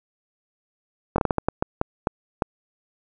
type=slowing click train; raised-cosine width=1 ms; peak=-6 dBFS; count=11; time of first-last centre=1.16-2.422 s; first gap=22 ms; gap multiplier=1.36; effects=none